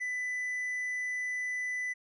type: tone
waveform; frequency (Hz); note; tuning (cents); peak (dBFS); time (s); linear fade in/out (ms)
triangle; 1995; B6; +17; -30; 0-1.94; 20
effects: resampled to 24000 Hz